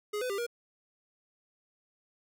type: tone with pitch steps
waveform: square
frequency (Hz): 417.4 / 503 / 397.6 / 474.9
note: G#4 / B4 / G4 / A#4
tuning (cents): +9 / +32 / +25 / +32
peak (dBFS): -32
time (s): 0.13-0.466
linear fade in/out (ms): 10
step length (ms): 84
effects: none